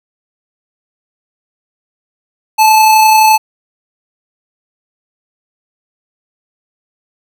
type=tone with amplitude modulation; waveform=square; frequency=870 Hz; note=A5; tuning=20 cents flat; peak=-4 dBFS; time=2.58-3.38 s; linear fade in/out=20 ms; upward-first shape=sine; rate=31.7 Hz; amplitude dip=25%; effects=none

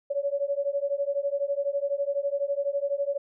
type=beating tone pair; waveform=sine; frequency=558 / 570 Hz; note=C#5 / C#5; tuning=+11 / +48 cents; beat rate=12 Hz; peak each=-28 dBFS; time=0.1-3.18 s; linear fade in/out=10 ms; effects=none

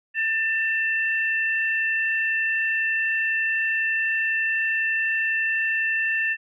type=tone pair together; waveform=sine; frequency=1786 / 2684 Hz; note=A6 / E7; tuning=+25 / +31 cents; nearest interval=perfect fifth; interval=706 cents; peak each=-22 / -26 dBFS; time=0.14-6.37 s; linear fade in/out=50 ms; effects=none

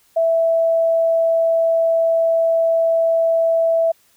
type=tone; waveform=sine; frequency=659.3 Hz; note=E5; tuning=in tune; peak=-13 dBFS; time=0.16-3.92 s; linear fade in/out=10 ms; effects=white hiss -57 dBFS RMS until 4.16 s

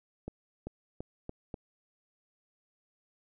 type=accelerating click train; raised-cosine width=2 ms; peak=-25 dBFS; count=5; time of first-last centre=0.28-1.542 s; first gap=390 ms; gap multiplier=0.86; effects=none

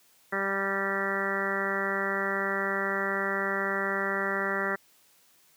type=harmonic tone with a mistuned harmonic; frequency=196 Hz; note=G3; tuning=in tune; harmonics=1 / 2 / 3 / 4 / 5 / 6 / 7 / 8 / 9 / 10; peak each=-37 / -34 / -36 / -40 / -40 / -38 / -34 / -37 / -34 / -34 dBFS; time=0.32-4.76 s; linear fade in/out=10 ms; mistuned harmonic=10; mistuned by=-20 cents; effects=white hiss -62 dBFS RMS until 5.56 s + high-pass 100 Hz 12 dB/octave

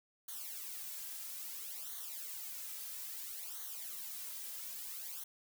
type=noise with flanger; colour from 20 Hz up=blue; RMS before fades=-45 dBFS; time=0.28-5.24 s; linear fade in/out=5 ms; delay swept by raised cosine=0.39 to 2.79 ms; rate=0.6 Hz; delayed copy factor=-0.85; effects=none

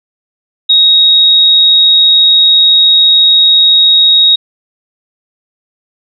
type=tone; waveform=sine; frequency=3773 Hz; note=A#7; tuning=20 cents sharp; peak=-3 dBFS; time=0.69-4.36 s; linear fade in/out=10 ms; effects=none

